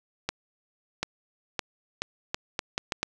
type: accelerating click train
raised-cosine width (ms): 0.2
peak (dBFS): -10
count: 9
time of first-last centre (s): 0.29-3.03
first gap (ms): 740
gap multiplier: 0.76
effects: none